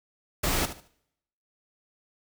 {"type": "noise with echo", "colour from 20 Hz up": "pink", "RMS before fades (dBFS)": -26, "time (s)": [0.43, 0.66], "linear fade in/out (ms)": 10, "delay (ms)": 74, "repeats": 3, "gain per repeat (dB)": -12, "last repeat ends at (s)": 0.882, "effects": ["noise-tail reverb RT60 0.8 s tail -24 dB re dry"]}